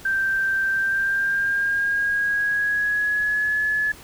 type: tone with pitch glide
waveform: sine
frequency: 1568 to 1709.9 Hz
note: G6 to A6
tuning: 0 to -50 cents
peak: -19 dBFS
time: 0.05-3.92 s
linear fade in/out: 5 ms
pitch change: +150 cents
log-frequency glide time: 0.72-3.63 s
effects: pink hiss -44 dBFS RMS until 4.03 s